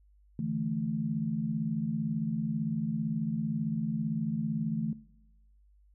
sine chord, D suspended second, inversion none, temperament equal, 146.83 / 164.81 / 220 Hz, D3 / E3 / A3, 0 / 0 / 0 cents, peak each -36 / -34 / -33 dBFS, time 0.39-4.93 s, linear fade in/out 2 ms, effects noise-tail reverb RT60 0.9 s tail -19 dB re dry + added 50 Hz sine -59 dBFS peak until 5.94 s

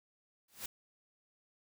white noise with exponential growth, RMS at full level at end -37 dBFS, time 0.48-0.66 s, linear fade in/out 5 ms, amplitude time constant 39 ms, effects none

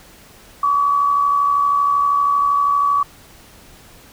sine tone with amplitude modulation, 1138 Hz, C#6, 45 cents sharp, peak -11 dBFS, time 0.63-3.03 s, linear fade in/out 5 ms, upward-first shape sine, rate 72.7 Hz, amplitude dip 45%, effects pink hiss -45 dBFS RMS until 4.12 s

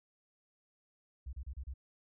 sine tone bursts, 65.5 Hz, C2, 2 cents sharp, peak -39 dBFS, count 5, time 1.26-1.739 s, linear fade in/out 10 ms, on 71 ms, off 31 ms, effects none

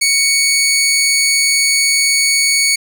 15% pulse tone, 2231 Hz, C#7, 11 cents sharp, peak -4 dBFS, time 0.01-2.76 s, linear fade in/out 10 ms, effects none

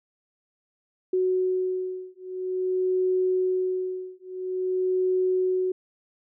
sine beating tone pair, 370 / 370.49 Hz, F#4 / F#4, 0 / +2 cents, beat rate 0.49 Hz, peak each -26 dBFS, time 1.13-5.72 s, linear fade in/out 5 ms, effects none

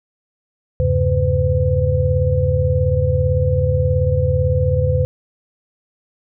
sine tone cluster, 80.2 / 98.5 / 135.8 / 507 Hz, E2 / G2 / C#3 / B4, -47 / +9 / -35 / +45 cents, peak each -19 dBFS, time 0.8-5.05 s, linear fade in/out 0 ms, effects none

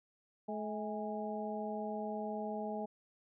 harmonic tone with a mistuned harmonic, 214.2 Hz, A3, 46 cents flat, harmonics 1 / 2 / 3 / 4, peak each -41 / -43 / -42 / -43 dBFS, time 0.48-2.86 s, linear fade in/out 10 ms, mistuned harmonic 4, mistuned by -68 cents, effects none

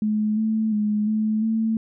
sine tone with pitch steps, 213.3 / 219.4 / 210.4 / 216.3 / 222.6 Hz, G#3 / A3 / G#3 / A3 / A3, +46 / -5 / +23 / -29 / +20 cents, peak -19 dBFS, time 0.02-1.77 s, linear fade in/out 2 ms, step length 350 ms, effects none

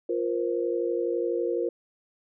sine chord, F suspended fourth, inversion none, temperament equal with one note detuned, 349.2 / 471.3 / 523.3 Hz, F4 / Bb4 / C5, 0 / +19 / 0 cents, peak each -28 / -28 / -32 dBFS, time 0.09-1.69 s, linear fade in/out 5 ms, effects none

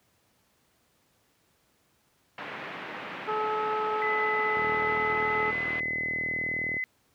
white band-pass noise, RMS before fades -39 dBFS, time 2.38-5.8 s, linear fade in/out 2 ms, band 140 to 2400 Hz, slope 24 dB/octave
harmonic tone, 430 Hz, A4, 40 cents flat, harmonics 1 / 2 / 3, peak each -31 / -31 / -31 dBFS, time 3.27-5.52 s, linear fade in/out 20 ms
sine tone with pitch glide, 2006 to 2030 Hz, B6 to B6, +26 to +47 cents, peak -28 dBFS, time 4.02-6.84 s, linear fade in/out 0 ms, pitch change +21 cents, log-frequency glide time 4.34-5.89 s
click train, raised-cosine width 2 ms, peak -25 dBFS, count 88, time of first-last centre 4.57-6.767 s, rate 39.6 Hz
effects pink hiss -68 dBFS RMS until 7.14 s + high-pass 80 Hz 12 dB/octave

